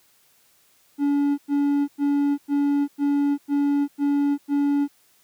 triangle tone bursts, 285.3 Hz, C#4, 50 cents sharp, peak -16 dBFS, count 8, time 0.98-4.88 s, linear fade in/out 50 ms, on 400 ms, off 100 ms, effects white hiss -60 dBFS RMS until 5.23 s + high-pass 60 Hz 12 dB/octave

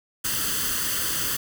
white noise with comb filter, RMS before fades -26 dBFS, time 0.24-1.37 s, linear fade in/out 10 ms, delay 0.64 ms, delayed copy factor +0.7, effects none

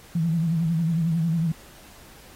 sine tone with vibrato, 164.81 Hz, E3, in tune, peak -20 dBFS, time 0.15-1.52 s, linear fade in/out 5 ms, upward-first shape sine, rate 11 Hz, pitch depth 76 cents each way, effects pink hiss -49 dBFS RMS until 2.35 s + AAC 48 kbps

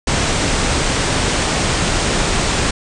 pink low-pass noise, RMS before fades -17 dBFS, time 0.07-2.71 s, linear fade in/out 5 ms, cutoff 9100 Hz, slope 96 dB/octave, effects none

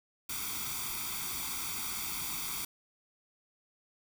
white noise with comb filter, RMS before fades -37 dBFS, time 0.29-2.65 s, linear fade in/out 5 ms, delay 0.86 ms, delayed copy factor +0.85, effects none

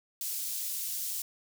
white high-pass noise, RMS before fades -35 dBFS, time 0.21-1.22 s, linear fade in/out 2 ms, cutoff 5000 Hz, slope 12 dB/octave, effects none

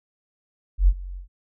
sine tone with ADSR envelope, 45.62 Hz, F#1, 24 cents flat, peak -10 dBFS, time 0.78-1.28 s, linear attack 96 ms, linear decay 55 ms, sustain -21 dB, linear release 110 ms, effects none

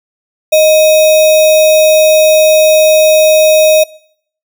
sine tone with sample-and-hold, 622.3 Hz, D#5, in tune, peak -3 dBFS, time 0.52-3.84 s, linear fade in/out 10 ms, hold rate 3150 Hz, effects noise-tail reverb RT60 0.6 s tail -22 dB re dry

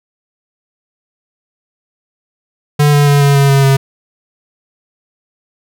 square tone with pitch steps, 146.83 / 144.98 / 143.15 / 141.34 / 139.55 / 137.79 / 136.05 Hz, D3 / D3 / D3 / C#3 / C#3 / C#3 / C#3, 0 / -22 / -44 / +34 / +12 / -10 / -32 cents, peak -7 dBFS, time 2.79-3.77 s, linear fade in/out 10 ms, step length 140 ms, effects none

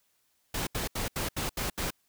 pink noise bursts, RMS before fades -32 dBFS, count 7, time 0.54-1.906 s, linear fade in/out 5 ms, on 130 ms, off 76 ms, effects white hiss -72 dBFS RMS until 2.08 s

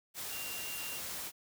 sine tone in noise, 2776 Hz, F7, 11 cents flat, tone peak -44 dBFS, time 0.29-1.01 s, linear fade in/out 50 ms, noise white, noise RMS -41 dBFS, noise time 0.14-1.32 s, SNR -6 dB, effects none

